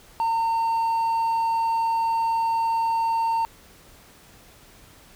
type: tone with hard clipping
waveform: triangle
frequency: 911 Hz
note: A#5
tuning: 40 cents flat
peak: -21 dBFS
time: 0.2-3.45 s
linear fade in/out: 0 ms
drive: 5 dB
effects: pink hiss -51 dBFS RMS until 5.15 s